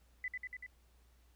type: tone with echo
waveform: sine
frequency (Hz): 2000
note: B6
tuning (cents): +21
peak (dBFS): -36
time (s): 0.24-0.28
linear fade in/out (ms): 2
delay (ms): 96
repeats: 4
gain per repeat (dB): -2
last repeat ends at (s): 0.664
effects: added 60 Hz sine -64 dBFS peak until 1.35 s + pink hiss -73 dBFS RMS until 1.35 s